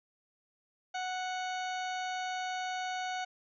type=harmonic tone; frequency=739 Hz; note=F#5; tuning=2 cents flat; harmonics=1 / 2 / 3 / 4 / 5 / 6 / 8 / 9; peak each=-35 / -41 / -45 / -47 / -49 / -51 / -53 / -54 dBFS; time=0.94-3.25 s; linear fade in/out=10 ms; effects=none